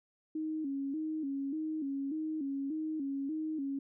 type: tone with vibrato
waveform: sine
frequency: 293.7 Hz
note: D4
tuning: in tune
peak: -33 dBFS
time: 0.35-3.79 s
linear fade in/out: 5 ms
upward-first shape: square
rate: 1.7 Hz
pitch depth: 110 cents each way
effects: none